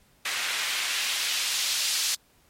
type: noise with band-pass filter sweep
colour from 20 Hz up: white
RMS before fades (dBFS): -28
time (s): 0.25-2.15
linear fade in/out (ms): 5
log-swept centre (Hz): 2000 to 4700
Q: 1.1
effects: pink hiss -62 dBFS RMS until 2.49 s + MP3 64 kbps